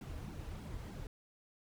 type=noise with flanger; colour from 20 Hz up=brown; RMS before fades=-45 dBFS; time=0.01-1.07 s; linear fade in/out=2 ms; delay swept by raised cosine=1.6 to 5.6 ms; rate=3.3 Hz; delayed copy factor=-0.95; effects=none